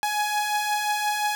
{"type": "beating tone pair", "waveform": "sawtooth", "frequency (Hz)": [833, 838.7], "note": ["G#5", "G#5"], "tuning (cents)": [5, 17], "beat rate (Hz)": 5.7, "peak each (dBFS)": [-27, -20], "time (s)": [0.03, 1.35], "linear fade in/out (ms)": 0, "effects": []}